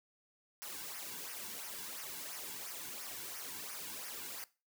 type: noise with flanger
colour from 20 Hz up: white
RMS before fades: -45 dBFS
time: 0.62-4.44 s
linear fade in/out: 0 ms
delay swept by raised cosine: 0.25 to 1.65 ms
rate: 2.9 Hz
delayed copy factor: -0.7
effects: noise-tail reverb RT60 0.3 s tail -19 dB re dry